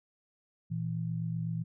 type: tone pair together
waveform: sine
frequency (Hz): 116.82 / 164.81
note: A#2 / E3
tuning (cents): +4 / 0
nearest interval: tritone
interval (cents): 596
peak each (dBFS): -35 / -33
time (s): 0.7-1.64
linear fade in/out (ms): 20
effects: none